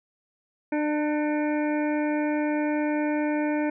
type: harmonic tone with a mistuned harmonic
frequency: 299.2 Hz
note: D4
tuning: 32 cents sharp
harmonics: 1 / 2 / 3 / 5 / 6 / 7 / 8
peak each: -24 / -30 / -34 / -38 / -40 / -41 / -42 dBFS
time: 0.72-3.7 s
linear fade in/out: 5 ms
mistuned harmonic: 7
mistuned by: +76 cents
effects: none